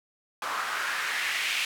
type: noise with band-pass filter sweep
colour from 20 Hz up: white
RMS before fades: -30 dBFS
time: 0.42-1.65 s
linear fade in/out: 2 ms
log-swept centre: 1100 to 2600 Hz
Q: 2.5
effects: none